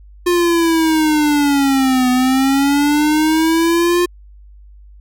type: linear two-way sweep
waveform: square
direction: down then up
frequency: 354.9 to 250 to 354.9 Hz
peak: -12 dBFS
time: 0.26-4.06 s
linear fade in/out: 10 ms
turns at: 2.1 s
effects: added 50 Hz sine -38 dBFS peak until 5 s